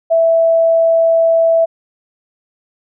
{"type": "tone", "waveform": "sine", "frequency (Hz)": 659.3, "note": "E5", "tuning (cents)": 0, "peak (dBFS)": -8, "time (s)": [0.1, 1.66], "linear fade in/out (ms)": 20, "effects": []}